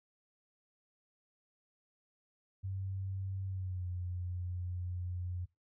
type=tone with pitch glide; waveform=sine; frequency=95.9 to 89.48 Hz; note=G2 to F2; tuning=-37 to +43 cents; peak=-36 dBFS; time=2.63-5.46 s; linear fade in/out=20 ms; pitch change=-120 cents; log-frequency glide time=3.46-3.88 s; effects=noise-tail reverb RT60 0.2 s tail -20 dB re dry